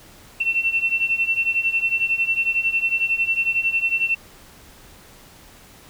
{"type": "beating tone pair", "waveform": "sine", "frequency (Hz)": [2693, 2704], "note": ["E7", "E7"], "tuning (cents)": [36, 43], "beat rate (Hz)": 11, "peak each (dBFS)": [-23, -20], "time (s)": [0.4, 4.15], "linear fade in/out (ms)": 10, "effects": ["pink hiss -47 dBFS RMS until 5.89 s"]}